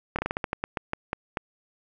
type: slowing click train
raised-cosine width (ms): 0.5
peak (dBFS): -12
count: 13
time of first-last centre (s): 0.16-1.372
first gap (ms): 27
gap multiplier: 1.22
effects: none